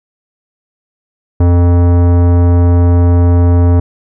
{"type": "tone with tanh clipping", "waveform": "sine", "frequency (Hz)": 87.31, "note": "F2", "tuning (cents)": 0, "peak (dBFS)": -7, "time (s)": [1.4, 3.8], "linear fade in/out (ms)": 5, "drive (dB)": 18, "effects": []}